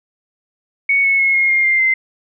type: tone with pitch steps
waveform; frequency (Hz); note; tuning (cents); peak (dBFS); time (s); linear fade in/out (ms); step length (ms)
sine; 2224 / 2198 / 2173 / 2148 / 2124 / 2099 / 2075; C#7 / C#7 / C#7 / C7 / C7 / C7 / C7; +5 / -15 / -35 / +45 / +25 / +5 / -15; -11; 0.89-1.94; 5; 150
effects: none